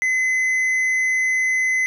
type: tone with tanh clipping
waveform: sine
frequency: 2036 Hz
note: C7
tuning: 48 cents flat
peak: -18 dBFS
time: 0.02-1.86 s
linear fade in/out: 0 ms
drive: 6 dB
effects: none